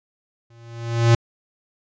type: tone with exponential growth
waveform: square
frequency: 116.54 Hz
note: A#2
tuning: in tune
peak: -10 dBFS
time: 0.5-1.15 s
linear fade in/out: 5 ms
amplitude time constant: 140 ms
effects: resampled to 16000 Hz